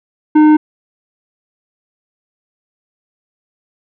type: tone with tanh clipping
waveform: triangle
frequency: 305.6 Hz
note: D#4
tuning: 31 cents flat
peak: -6 dBFS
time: 0.35-0.57 s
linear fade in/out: 10 ms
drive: 14 dB
effects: none